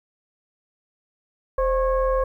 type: tone with frequency modulation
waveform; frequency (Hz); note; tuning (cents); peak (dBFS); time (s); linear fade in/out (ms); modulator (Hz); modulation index
sine; 523.3; C5; 0; -18; 1.58-2.24; 5; 564; 0.87
effects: 10-bit